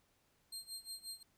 25% pulse tone with tremolo, 4191 Hz, C8, 2 cents sharp, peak -38 dBFS, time 0.52-1.23 s, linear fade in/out 5 ms, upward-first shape sine, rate 5.6 Hz, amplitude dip 90%, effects pink hiss -75 dBFS RMS until 1.37 s

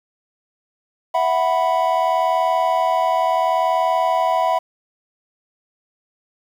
triangle chord, E suspended second, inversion none, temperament equal, 659.3 / 740 / 987.8 Hz, E5 / F#5 / B5, 0 / 0 / 0 cents, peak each -18 dBFS, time 1.14-4.59 s, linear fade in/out 10 ms, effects 8-bit

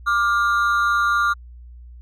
triangle ring-modulated tone, 1295 Hz, E6, 31 cents flat, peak -11 dBFS, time 0.06-1.34 s, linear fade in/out 20 ms, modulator 112 Hz, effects added 60 Hz sine -38 dBFS peak until 2.01 s

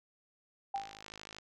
sine tone with exponential decay, 790 Hz, G5, 13 cents sharp, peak -30 dBFS, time 0.74-1.02 s, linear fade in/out 5 ms, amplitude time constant 60 ms
click train, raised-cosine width 0.2 ms, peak -29 dBFS, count 34, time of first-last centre 0.76-1.385 s, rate 52.8 Hz
effects none

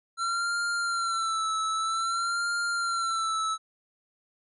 square tone with vibrato, 1352 Hz, E6, 43 cents sharp, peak -27 dBFS, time 0.17-3.58 s, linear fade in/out 50 ms, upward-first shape sine, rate 0.52 Hz, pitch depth 60 cents each way, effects resampled to 24000 Hz

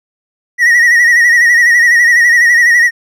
triangle tone with vibrato, 1902 Hz, A#6, 34 cents sharp, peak -3 dBFS, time 0.58-2.91 s, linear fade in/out 50 ms, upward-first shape sine, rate 12 Hz, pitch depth 60 cents each way, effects none

